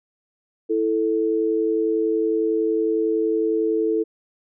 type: tone pair together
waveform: sine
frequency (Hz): 329.1 / 440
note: E4 / A4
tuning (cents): -3 / 0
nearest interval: perfect fourth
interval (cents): 503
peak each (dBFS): -22 / -20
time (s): 0.69-4.04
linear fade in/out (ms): 20
effects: none